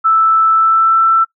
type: tone with pitch glide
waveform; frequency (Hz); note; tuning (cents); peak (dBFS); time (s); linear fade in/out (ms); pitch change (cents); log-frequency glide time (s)
sine; 1318.5 to 1333.1; E6 to E6; 0 to +19; -7; 0.04-1.25; 20; +19; 0.53-1
effects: noise-tail reverb RT60 0.1 s tail -20 dB re dry